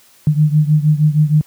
sine beating tone pair, 149.9 / 156.3 Hz, D3 / D#3, +36 / +8 cents, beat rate 6.4 Hz, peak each -11 / -14 dBFS, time 0.27-1.41 s, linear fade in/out 0 ms, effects white hiss -49 dBFS RMS until 1.46 s + high-pass 80 Hz 12 dB/octave

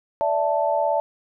sine chord, D suspended second, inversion none, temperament equal with one note detuned, 581.6 / 659.3 / 880 Hz, D5 / E5 / A5, -17 / 0 / 0 cents, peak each -23 dBFS, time 0.21-1 s, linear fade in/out 0 ms, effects none

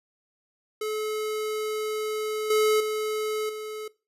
square tone with level steps, 430 Hz, A4, 40 cents flat, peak -28 / -20 / -27 / -34 dBFS, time 0.81-3.88 s, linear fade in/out 5 ms, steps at 2.5 / 2.8 / 3.49 s, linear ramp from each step 5 ms, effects noise-tail reverb RT60 0.3 s tail -20 dB re dry + resampled to 32000 Hz

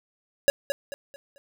square tone with echo, 560 Hz, C#5, 18 cents sharp, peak -15 dBFS, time 0.48-0.5 s, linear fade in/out 0 ms, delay 220 ms, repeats 4, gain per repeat -9 dB, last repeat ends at 1.38 s, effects none

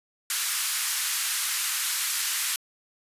white band-pass noise, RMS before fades -28 dBFS, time 0.3-2.56 s, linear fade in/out 2 ms, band 1200 to 13000 Hz, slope 24 dB/octave, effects resampled to 32000 Hz

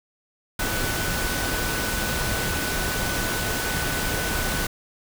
sine tone in noise, 1495 Hz, F#6, 17 cents sharp, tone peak -31 dBFS, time 0.59-4.67 s, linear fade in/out 5 ms, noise pink, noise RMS -26 dBFS, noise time 0.59-4.67 s, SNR -8 dB, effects none

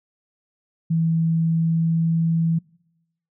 sine tone with pitch glide, 163.7 to 164.65 Hz, E3 to E3, -12 to -2 cents, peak -17 dBFS, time 0.9-2.59 s, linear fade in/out 10 ms, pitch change +10 cents, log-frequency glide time 1.41-2.17 s, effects noise-tail reverb RT60 0.9 s tail -25 dB re dry

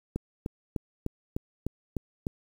click train, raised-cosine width 3 ms, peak -17 dBFS, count 8, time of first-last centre 0.16-2.268 s, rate 3.32 Hz, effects 8-bit

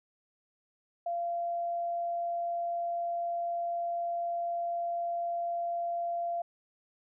sine tone, 688 Hz, F5, 26 cents flat, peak -30 dBFS, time 1.06-6.42 s, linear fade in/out 5 ms, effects none

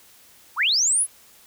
sine linear sweep, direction up, 800 to 11080 Hz, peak -17 dBFS, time 0.56-1.07 s, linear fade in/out 50 ms, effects white hiss -52 dBFS RMS until 1.46 s

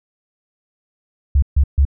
sine tone bursts, 69.7 Hz, C#2, 10 cents sharp, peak -9 dBFS, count 3, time 1.35-1.852 s, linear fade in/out 5 ms, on 74 ms, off 140 ms, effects none

